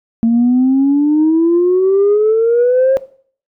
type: exponential sweep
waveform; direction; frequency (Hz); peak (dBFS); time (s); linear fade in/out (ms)
sine; up; 226.6 to 541; -7; 0.23-2.97; 0
effects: noise-tail reverb RT60 0.5 s tail -18 dB re dry + tanh soft clip ceiling -5 dBFS